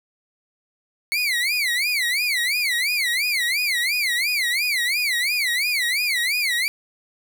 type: tone with vibrato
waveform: 30% pulse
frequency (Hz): 2162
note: C#7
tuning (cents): -44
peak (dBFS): -17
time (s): 1.12-6.68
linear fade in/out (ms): 0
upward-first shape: sine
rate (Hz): 2.9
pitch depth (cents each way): 240
effects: none